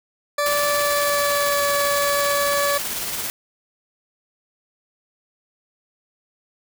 20% pulse tone with pitch glide, 582 to 571 Hz, D5 to D5, -16 to -49 cents, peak -14 dBFS, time 0.38-2.78 s, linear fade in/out 5 ms, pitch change -33 cents, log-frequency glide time 0.69-1.69 s
white noise with tremolo, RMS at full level -26 dBFS, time 0.46-3.3 s, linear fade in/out 0 ms, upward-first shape square, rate 18 Hz, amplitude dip 25%
effects none

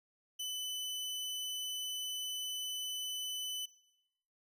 sawtooth tone, 3005 Hz, F#7, 26 cents sharp, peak -34 dBFS, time 0.39-3.66 s, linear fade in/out 10 ms, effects noise-tail reverb RT60 0.9 s tail -20 dB re dry + resampled to 32000 Hz

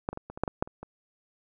clicks, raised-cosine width 1 ms, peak -14 / -23 / -22 / -26 / -25 / -11 / -16 / -10 / -30 / -26 dBFS, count 10, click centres 0.089 / 0.13 / 0.174 / 0.3 / 0.375 / 0.436 / 0.478 / 0.625 / 0.675 / 0.83 s, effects none

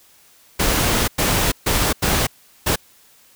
pink noise bursts at uneven times, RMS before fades -18 dBFS, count 5, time 0.59-1.08 / 1.18-1.52 / 1.66-1.93 / 2.02-2.27 / 2.66-2.76 s, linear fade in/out 10 ms, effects white hiss -52 dBFS RMS until 3.35 s

